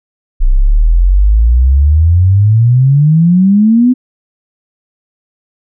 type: exponential sweep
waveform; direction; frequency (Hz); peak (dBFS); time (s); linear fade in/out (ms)
sine; up; 30.11 to 256.7; -4; 0.4-3.94; 20
effects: none